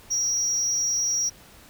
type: tone with amplitude modulation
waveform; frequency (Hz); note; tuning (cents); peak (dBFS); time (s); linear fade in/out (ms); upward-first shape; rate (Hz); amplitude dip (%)
triangle; 5690; F8; +31; -17; 0.1-1.3; 20; sine; 293; 60
effects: tanh soft clip ceiling -16 dBFS + pink hiss -50 dBFS RMS until 1.69 s